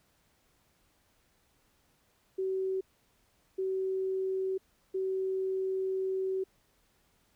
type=tone bursts at uneven times; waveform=sine; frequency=379.8 Hz; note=F#4; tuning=45 cents sharp; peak=-29 dBFS; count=3; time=2.38-2.81 / 3.58-4.58 / 4.94-6.44 s; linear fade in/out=10 ms; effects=pink hiss -70 dBFS RMS until 7.35 s